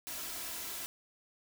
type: noise with comb filter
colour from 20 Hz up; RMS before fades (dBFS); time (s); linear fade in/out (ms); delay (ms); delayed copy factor
white; -41; 0.07-0.86; 0; 3; +0.5
effects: none